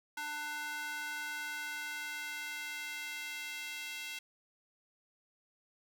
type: tone with high-pass filter sweep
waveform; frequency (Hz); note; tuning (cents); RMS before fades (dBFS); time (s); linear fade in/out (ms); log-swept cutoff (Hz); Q
square; 298.2; D4; +27; -41; 0.17-4.19; 5; 1200 to 2500; 2.1
effects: none